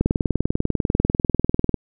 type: click train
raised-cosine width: 3 ms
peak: -5 dBFS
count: 36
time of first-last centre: 0.01-1.743 s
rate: 20.2 Hz
effects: none